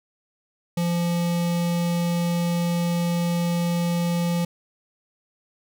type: tone with notch filter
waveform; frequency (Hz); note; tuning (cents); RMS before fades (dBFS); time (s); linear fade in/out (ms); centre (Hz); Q
square; 172.2; F3; -24; -23; 0.77-4.45; 5; 1500; 1.8
effects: none